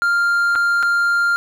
triangle tone with dropouts, 1396.9 Hz, F6, in tune, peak -12 dBFS, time 0.02-1.36 s, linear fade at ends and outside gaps 0 ms, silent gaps 0.553-0.558 / 0.827-0.831 s, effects none

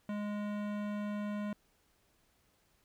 sine tone with hard clipping, 207.3 Hz, G#3, 3 cents flat, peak -37 dBFS, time 0.09-1.53 s, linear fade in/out 2 ms, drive 18 dB, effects pink hiss -72 dBFS RMS until 2.84 s

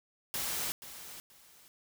white noise with echo, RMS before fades -35 dBFS, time 0.34-0.72 s, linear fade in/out 0 ms, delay 480 ms, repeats 2, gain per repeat -12 dB, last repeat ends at 1.68 s, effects none

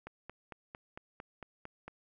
click train, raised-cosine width 0.5 ms, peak -29 dBFS, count 9, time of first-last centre 0.07-1.88 s, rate 4.42 Hz, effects none

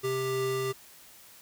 square tone pair together, 130.81 / 394.9 Hz, C3 / G4, 0 / +13 cents, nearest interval octave + perfect fifth, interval 1913 cents, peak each -37 / -29 dBFS, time 0.03-0.73 s, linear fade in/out 20 ms, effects white hiss -53 dBFS RMS until 1.41 s

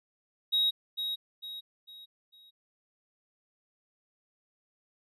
triangle tone with echo, 3796 Hz, A#7, 31 cents sharp, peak -21 dBFS, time 0.52-0.71 s, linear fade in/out 20 ms, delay 450 ms, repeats 4, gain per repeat -8 dB, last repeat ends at 2.51 s, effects tanh soft clip ceiling -19 dBFS + resampled to 32000 Hz

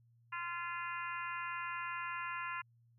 harmonic tone with a mistuned harmonic, 345 Hz, F4, 21 cents flat, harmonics 3 / 4 / 5 / 6 / 7 / 8, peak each -42 / -44 / -46 / -48 / -49 / -50 dBFS, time 0.32-2.62 s, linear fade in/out 10 ms, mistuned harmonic 7, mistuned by +34 cents, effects added 117 Hz sine -65 dBFS peak until 2.98 s

